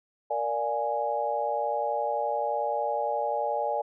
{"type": "chord", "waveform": "sine", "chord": "Bb dominant seventh", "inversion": "none", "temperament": "equal", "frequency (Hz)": [466.2, 587.3, 698.5, 830.6], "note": ["Bb4", "D5", "F5", "Ab5"], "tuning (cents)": [0, 0, 0, 0], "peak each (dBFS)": [-34, -30, -34, -29], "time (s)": [0.3, 3.82], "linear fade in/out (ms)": 10, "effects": []}